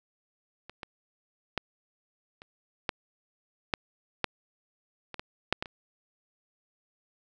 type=clicks; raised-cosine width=0.3 ms; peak=-27 / -22 / -12 / -30 / -11 / -9 / -9 / -23 / -20 / -7 / -16 / -26 dBFS; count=12; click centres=0.696 / 0.832 / 1.577 / 2.419 / 2.892 / 3.738 / 4.243 / 5.143 / 5.195 / 5.526 / 5.625 / 5.658 s; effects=none